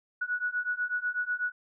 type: beating tone pair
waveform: sine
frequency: 1464 / 1472.1 Hz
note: F#6 / F#6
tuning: -19 / -9 cents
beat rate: 8.1 Hz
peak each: -32 / -31 dBFS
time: 0.21-1.52 s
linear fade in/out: 10 ms
effects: none